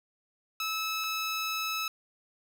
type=tone pair in turn; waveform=15% pulse; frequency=1300 / 1300 Hz; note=E6 / E6; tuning=-24 / -24 cents; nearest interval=unison; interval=0 cents; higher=neither; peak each=-24 dBFS; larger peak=neither; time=0.6-1.04 / 1.04-1.88 s; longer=second; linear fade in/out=2 ms; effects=none